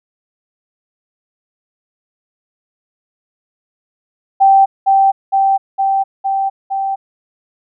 sine tone with echo, 780 Hz, G5, 9 cents flat, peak -5 dBFS, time 4.4-4.66 s, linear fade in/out 20 ms, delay 460 ms, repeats 5, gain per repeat -2 dB, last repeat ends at 6.96 s, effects none

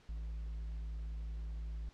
sine tone with hard clipping, 55 Hz, A1, in tune, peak -40 dBFS, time 0.09-1.89 s, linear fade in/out 0 ms, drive 3 dB, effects pink hiss -65 dBFS RMS until 1.93 s + low-pass 5000 Hz 12 dB/octave

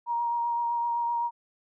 sine tone with vibrato, 943 Hz, A#5, 20 cents sharp, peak -25 dBFS, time 0.06-1.31 s, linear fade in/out 50 ms, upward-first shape triangle, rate 7.8 Hz, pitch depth 17 cents each way, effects none

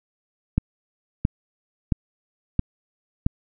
click train, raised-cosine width 5 ms, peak -6 dBFS, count 5, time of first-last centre 0.58-3.265 s, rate 1.49 Hz, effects none

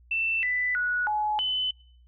sine tone with pitch steps, 2672 / 1990 / 1465 / 847 / 3022 Hz, E7 / B6 / F#6 / G#5 / F#7, +23 / +13 / -18 / +34 / +36 cents, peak -24 dBFS, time 0.11-1.71 s, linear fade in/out 5 ms, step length 320 ms, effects noise-tail reverb RT60 0.6 s tail -23 dB re dry + added 60 Hz sine -53 dBFS peak until 2.07 s

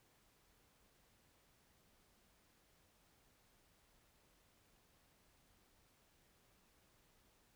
silence, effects pink hiss -73 dBFS RMS until 7.55 s

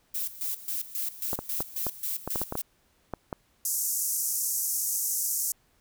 violet noise with tremolo, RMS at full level -31 dBFS, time 0.14-2.62 s, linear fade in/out 10 ms, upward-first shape square, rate 3.7 Hz, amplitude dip 80%
clicks, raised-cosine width 1 ms, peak -17 dBFS, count 11, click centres 1.331 / 1.39 / 1.605 / 1.867 / 2.276 / 2.358 / 2.416 / 2.524 / 2.554 / 3.137 / 3.328 s
white band-pass noise, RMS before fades -29 dBFS, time 3.65-5.52 s, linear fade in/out 2 ms, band 5800 to 15000 Hz, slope 48 dB/octave
effects pink hiss -67 dBFS RMS until 5.8 s

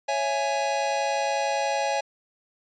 square chord, C# minor, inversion none, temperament just, 554.4 / 665.2 / 831.5 Hz, C#5 / E5 / G#5, 0 / +16 / +2 cents, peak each -29 / -31 / -27 dBFS, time 0.08-2.01 s, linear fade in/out 10 ms, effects resampled to 16000 Hz

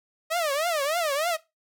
sawtooth tone with vibrato, 622.3 Hz, D#5, in tune, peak -20 dBFS, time 0.3-1.37 s, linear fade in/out 20 ms, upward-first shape triangle, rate 3.3 Hz, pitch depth 250 cents each way, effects noise-tail reverb RT60 0.2 s tail -17 dB re dry

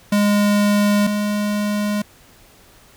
square tone pair in turn, 205.7 / 207.4 Hz, G#3 / G#3, -16 / -2 cents, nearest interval unison, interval 14 cents, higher second, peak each -14 / -19 dBFS, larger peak first, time 0.12-1.07 / 1.07-2.02 s, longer neither, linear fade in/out 5 ms, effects pink hiss -49 dBFS RMS until 2.96 s

